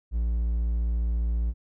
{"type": "tone", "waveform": "triangle", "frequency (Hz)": 57.4, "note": "A#1", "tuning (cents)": -26, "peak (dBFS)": -21, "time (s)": [0.11, 1.54], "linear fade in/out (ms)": 50, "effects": []}